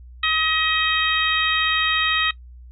harmonic tone with a mistuned harmonic, 634 Hz, D#5, 32 cents sharp, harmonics 2 / 3 / 4 / 5 / 6, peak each -24 / -24 / -24 / -24 / -24 dBFS, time 0.23-2.31 s, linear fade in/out 5 ms, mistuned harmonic 6, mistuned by -19 cents, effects noise-tail reverb RT60 0.1 s tail -20 dB re dry + added 61 Hz sine -39 dBFS peak until 2.71 s

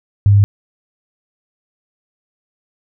sine tone, 101.1 Hz, G#2, 46 cents flat, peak -6 dBFS, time 0.26-0.44 s, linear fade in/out 0 ms, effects none

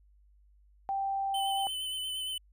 sine tone, 784 Hz, G5, in tune, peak -29 dBFS, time 0.89-1.67 s, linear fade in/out 0 ms
square tone with vibrato, 3035 Hz, F#7, 43 cents sharp, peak -34 dBFS, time 1.34-2.38 s, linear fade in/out 5 ms, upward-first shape sine, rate 8.6 Hz, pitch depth 24 cents each way
effects added 50 Hz sine -59 dBFS peak until 2.52 s

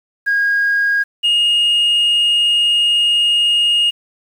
sine tone pair in turn, 1634 / 2854 Hz, G#6 / F7, -29 / +37 cents, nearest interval minor seventh, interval 966 cents, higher second, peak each -11 / -9 dBFS, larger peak second, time 0.26-1.04 / 1.23-3.91 s, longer second, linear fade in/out 20 ms, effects tanh soft clip ceiling -9 dBFS + 7-bit

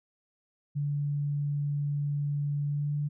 sine tone with pitch glide, 144.6 to 146.53 Hz, D3 to D3, -27 to -4 cents, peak -27 dBFS, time 0.75-3.09 s, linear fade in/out 20 ms, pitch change +23 cents, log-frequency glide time 2.67-2.94 s, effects none

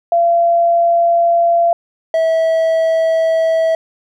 sine / triangle tone pair in turn, 683 / 650.2 Hz, F5 / E5, -39 / -24 cents, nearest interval minor second, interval 85 cents, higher first, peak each -9 dBFS, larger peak neither, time 0.12-1.73 / 2.14-3.75 s, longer neither, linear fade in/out 2 ms, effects none

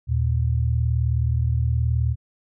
sine tone pair together, 78.36 / 117.4 Hz, D#2 / A#2, +13 / +13 cents, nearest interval perfect fifth, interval 700 cents, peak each -21 / -21 dBFS, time 0.07-2.16 s, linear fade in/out 50 ms, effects none

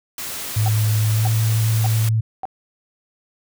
white noise, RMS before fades -29 dBFS, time 0.18-2.09 s, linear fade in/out 2 ms
sine tone with pitch glide, 108.1 to 111.14 Hz, A2 to A2, -30 to +18 cents, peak -15 dBFS, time 0.56-2.21 s, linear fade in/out 10 ms, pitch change +48 cents, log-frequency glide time 1.12-1.24 s
sine tone bursts, 762 Hz, G5, 49 cents flat, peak -23 dBFS, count 4, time 0.66-2.454 s, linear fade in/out 0 ms, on 21 ms, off 570 ms
effects none

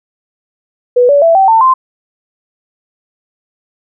sine tone with pitch steps, 491.7 / 571.4 / 664 / 771.6 / 896.6 / 1041.9 Hz, B4 / D5 / E5 / G5 / A5 / C6, -8 / -48 / +12 / -28 / +32 / -8 cents, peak -4 dBFS, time 0.96-1.74 s, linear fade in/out 10 ms, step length 130 ms, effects none

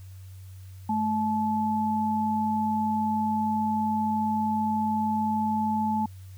sine tone pair together, 216.7 / 865 Hz, A3 / A5, -26 / -30 cents, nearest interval 2 octaves, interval 2396 cents, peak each -26 dBFS, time 0.89-6.06 s, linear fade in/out 5 ms, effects added 94 Hz sine -41 dBFS peak until 6.37 s + white hiss -59 dBFS RMS until 6.37 s

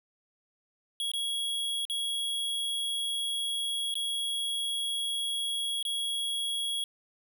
square tone with dropouts, 3322 Hz, G#7, in tune, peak -30 dBFS, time 1-6.84 s, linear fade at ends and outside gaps 1 ms, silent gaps 1.116-1.136 / 1.852-1.898 / 3.941-3.954 / 5.827-5.851 s, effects none

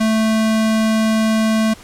square tone, 220 Hz, A3, in tune, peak -14 dBFS, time 0-1.74 s, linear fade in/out 10 ms, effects pink hiss -41 dBFS RMS until 1.83 s + low-pass 11000 Hz 12 dB/octave

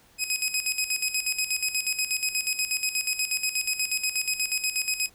15% pulse tone with tremolo, 2526 Hz, D#7, 26 cents sharp, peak -16 dBFS, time 0.18-5.1 s, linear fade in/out 50 ms, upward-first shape square, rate 8.3 Hz, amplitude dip 70%, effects pink hiss -58 dBFS RMS until 5.14 s

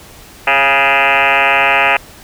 sine tone with frequency modulation, 1661.2 Hz, G#6, in tune, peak -8 dBFS, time 0.47-1.97 s, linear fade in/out 5 ms, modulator 139 Hz, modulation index 7.7, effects pink hiss -38 dBFS RMS until 2.23 s

